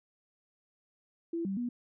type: tone with pitch steps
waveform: sine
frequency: 335.3 / 194.5 / 242.2 Hz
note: E4 / G3 / B3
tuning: +30 / -13 / -34 cents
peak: -31 dBFS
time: 1.33-1.69 s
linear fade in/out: 5 ms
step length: 120 ms
effects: none